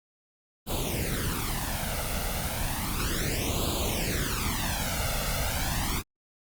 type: noise with flanger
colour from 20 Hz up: pink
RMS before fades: -29 dBFS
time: 0.66-6.03 s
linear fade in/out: 50 ms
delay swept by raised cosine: 0.26 to 1.46 ms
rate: 0.33 Hz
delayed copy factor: +0.85
effects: Opus 24 kbps